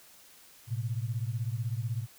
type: beating tone pair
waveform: sine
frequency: 110 / 126 Hz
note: A2 / B2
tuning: 0 / +35 cents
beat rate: 16 Hz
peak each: -32 / -34 dBFS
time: 0.67-2.07 s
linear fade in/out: 50 ms
effects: white hiss -56 dBFS RMS until 2.18 s